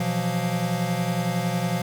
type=tone cluster; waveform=square; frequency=123.4 / 169.6 / 180.5 / 700 Hz; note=B2 / E3 / F#3 / F5; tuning=-1 / +50 / -43 / +4 cents; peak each=-30 / -28 / -28 / -33 dBFS; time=0-1.82 s; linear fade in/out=5 ms; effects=none